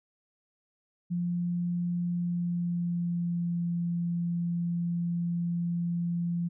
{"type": "tone with pitch glide", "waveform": "sine", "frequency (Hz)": [174.61, 171.91], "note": ["F3", "F3"], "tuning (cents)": [0, -27], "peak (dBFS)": -27, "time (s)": [1.1, 6.49], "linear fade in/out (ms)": 20, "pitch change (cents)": -27, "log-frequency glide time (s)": [2.08, 3.65], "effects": []}